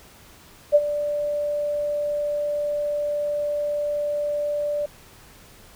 sine tone with ADSR envelope, 587.3 Hz, D5, in tune, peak -9 dBFS, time 0.72-4.86 s, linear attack 32 ms, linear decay 43 ms, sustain -13 dB, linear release 7 ms, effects pink hiss -49 dBFS RMS until 5.75 s

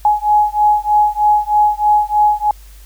sine beating tone pair, 838 / 841.2 Hz, G#5 / G#5, +15 / +22 cents, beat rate 3.2 Hz, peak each -13 dBFS, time 0.05-2.51 s, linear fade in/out 2 ms, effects added 50 Hz sine -36 dBFS peak until 2.85 s + white hiss -47 dBFS RMS until 2.85 s

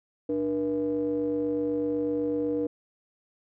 triangle ring-modulated tone, 91 Hz, F#2, 28 cents flat, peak -20 dBFS, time 0.29-2.67 s, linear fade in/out 5 ms, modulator 388 Hz, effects none

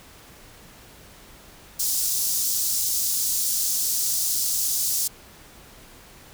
pink high-pass noise, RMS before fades -24 dBFS, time 1.79-5.08 s, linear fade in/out 10 ms, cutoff 5300 Hz, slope 24 dB/octave, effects pink hiss -48 dBFS RMS until 6.33 s

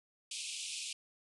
pink band-pass noise, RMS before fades -42 dBFS, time 0.31-0.93 s, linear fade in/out 5 ms, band 2400 to 10000 Hz, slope 96 dB/octave, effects none

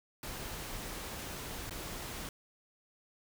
pink noise with dropouts, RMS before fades -42 dBFS, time 0.23-2.29 s, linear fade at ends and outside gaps 2 ms, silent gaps 1.696-1.708 s, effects none

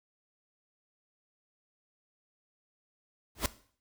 pink noise with exponential growth, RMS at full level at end -23 dBFS, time 3.35-3.46 s, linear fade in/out 2 ms, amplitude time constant 22 ms, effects noise-tail reverb RT60 0.5 s tail -17 dB re dry

